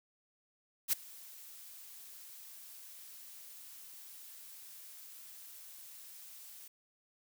blue noise with ADSR envelope, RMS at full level -28 dBFS, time 0.88-6.68 s, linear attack 47 ms, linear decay 9 ms, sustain -24 dB, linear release 4 ms, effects none

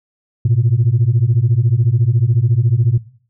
sine beating tone pair, 110 / 124 Hz, A2 / B2, 0 / +7 cents, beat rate 14 Hz, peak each -12 dBFS, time 0.45-2.98 s, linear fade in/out 5 ms, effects noise-tail reverb RT60 0.5 s tail -20 dB re dry + tanh soft clip ceiling -6 dBFS

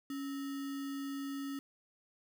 sine tone with sample-and-hold, 277.2 Hz, C#4, in tune, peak -37 dBFS, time 0.1-1.59 s, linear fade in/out 2 ms, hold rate 1575 Hz, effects none

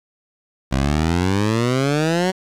15% pulse exponential sweep, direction up, 64.2 to 190 Hz, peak -10 dBFS, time 0.71-2.32 s, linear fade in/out 20 ms, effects low-pass 8000 Hz 12 dB/octave + 8-bit

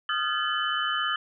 sine tone cluster, 1236 / 1374 / 1528 / 1712 / 3016 Hz, D#6 / F6 / G6 / A6 / F#7, -12 / -29 / -45 / -48 / +32 cents, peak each -30 / -31 / -37 / -31 / -30 dBFS, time 0.09-1.16 s, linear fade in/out 2 ms, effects none

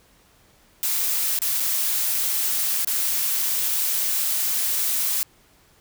blue noise with dropouts, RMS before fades -23 dBFS, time 0.83-5.23 s, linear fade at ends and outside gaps 0 ms, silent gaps 1.389-1.418 / 1.599-1.603 / 2.847-2.873 s, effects pink hiss -57 dBFS RMS until 5.8 s

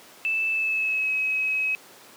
sine tone with pitch glide, 2637 to 2553 Hz, E7 to D#7, 0 to +44 cents, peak -22 dBFS, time 0.25-1.75 s, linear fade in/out 0 ms, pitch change -56 cents, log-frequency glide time 0.5-1.12 s, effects pink hiss -48 dBFS RMS until 2.16 s + high-pass 300 Hz 12 dB/octave

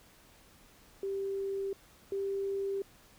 sine tone pair in turn, 392 / 393.6 Hz, G4 / G4, 0 / +7 cents, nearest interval unison, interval 7 cents, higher second, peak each -32 / -31 dBFS, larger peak second, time 1.03-1.73 / 2.12-2.82 s, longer neither, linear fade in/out 2 ms, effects pink hiss -60 dBFS RMS until 3.18 s

